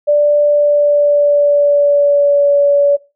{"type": "tone with pitch glide", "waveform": "sine", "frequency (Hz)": [587.3, 570.9], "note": ["D5", "D5"], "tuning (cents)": [0, -49], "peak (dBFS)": -7, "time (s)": [0.07, 2.97], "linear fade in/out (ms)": 20, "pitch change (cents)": -49, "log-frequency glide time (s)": [0.4, 2.51], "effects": ["noise-tail reverb RT60 0.3 s tail -21 dB re dry"]}